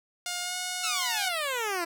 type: tone with pitch glide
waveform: 5% pulse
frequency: 712 to 726.5 Hz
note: F5 to F#5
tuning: +33 to -32 cents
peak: -19 dBFS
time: 0.26-1.29 s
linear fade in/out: 2 ms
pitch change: +35 cents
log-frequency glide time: 0.41-0.56 s
type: exponential sweep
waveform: 10% pulse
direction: down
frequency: 1378 to 329.6 Hz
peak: -20 dBFS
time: 0.83-1.85 s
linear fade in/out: 10 ms
effects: none